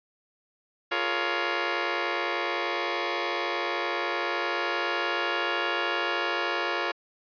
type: chord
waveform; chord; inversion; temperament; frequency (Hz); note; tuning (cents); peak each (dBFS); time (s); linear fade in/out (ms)
10% pulse; Bb minor seventh; second; just; 349.6 / 419.5 / 466.2 / 559.4; F4 / Ab4 / Bb4 / Db5; +2 / +17 / 0 / +16; -22 / -26 / -25 / -23; 0.91-6.92; 10
effects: resampled to 11025 Hz